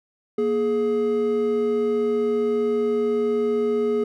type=tone pair together; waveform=triangle; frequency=236 / 420.5 Hz; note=A#3 / G#4; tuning=+22 / +22 cents; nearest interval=minor seventh; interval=1000 cents; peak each=-24 / -18 dBFS; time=0.38-4.04 s; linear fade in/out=5 ms; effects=none